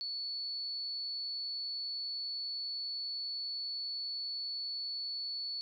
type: tone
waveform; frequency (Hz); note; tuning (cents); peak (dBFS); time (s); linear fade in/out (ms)
sine; 4435; C#8; 0; -36; 0.01-5.61; 0
effects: none